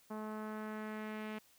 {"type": "tone with low-pass filter sweep", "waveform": "sawtooth", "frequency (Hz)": 215.2, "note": "A3", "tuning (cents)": -38, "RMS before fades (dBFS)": -43, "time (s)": [0.1, 1.39], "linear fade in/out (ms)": 10, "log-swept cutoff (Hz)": [1100, 2600], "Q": 1.8, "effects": ["white hiss -67 dBFS RMS until 1.58 s"]}